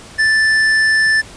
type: tone with tanh clipping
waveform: sine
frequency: 1760 Hz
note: A6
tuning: in tune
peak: -12 dBFS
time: 0.18-1.22 s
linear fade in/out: 20 ms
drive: 11 dB
effects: pink hiss -37 dBFS RMS until 1.36 s + resampled to 22050 Hz